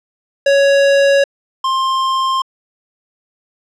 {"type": "tone pair in turn", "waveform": "square", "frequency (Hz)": [557, 1056], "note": ["C#5", "C6"], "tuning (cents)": [8, 16], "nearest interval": "major seventh", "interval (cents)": 1108, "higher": "second", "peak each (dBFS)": [-9, -14], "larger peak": "first", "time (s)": [[0.46, 1.24], [1.64, 2.42]], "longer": "neither", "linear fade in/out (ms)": 5, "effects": ["low-pass 5000 Hz 12 dB/octave"]}